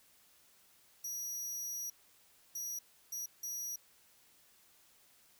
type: tone bursts at uneven times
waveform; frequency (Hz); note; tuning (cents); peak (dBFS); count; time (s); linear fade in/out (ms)
sawtooth; 5790; F#8; -38; -36; 4; 1.04-1.9 / 2.55-2.79 / 3.12-3.26 / 3.43-3.76; 5
effects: white hiss -66 dBFS RMS until 5.39 s